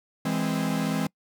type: chord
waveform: 45% pulse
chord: E augmented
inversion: none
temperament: equal with one note detuned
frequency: 164.81 / 206.7 / 261.6 Hz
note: E3 / G#3 / B#3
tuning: 0 / -8 / 0 cents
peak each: -29 dBFS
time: 0.25-1.07 s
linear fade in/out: 5 ms
effects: noise-tail reverb RT60 0.1 s tail -26 dB re dry